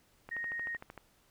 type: click train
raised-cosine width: 0.5 ms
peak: -30 dBFS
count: 10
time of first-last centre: 0.29-0.977 s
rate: 13.1 Hz
type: tone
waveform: sine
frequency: 1864.7 Hz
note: A#6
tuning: in tune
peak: -35 dBFS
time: 0.31-0.77 s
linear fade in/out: 10 ms
effects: pink hiss -68 dBFS RMS until 1.3 s